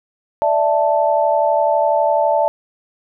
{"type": "chord", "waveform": "sine", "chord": "D suspended second", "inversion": "none", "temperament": "equal", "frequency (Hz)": [587.3, 659.3, 880], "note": ["D5", "E5", "A5"], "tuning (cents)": [0, 0, 0], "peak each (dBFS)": -17, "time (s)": [0.42, 2.48], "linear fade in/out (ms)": 0, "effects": []}